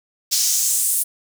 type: noise with high-pass filter sweep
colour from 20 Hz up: pink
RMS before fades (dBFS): -19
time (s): 0.31-1.04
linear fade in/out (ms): 20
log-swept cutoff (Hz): 5200 to 10000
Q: 2.4
effects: none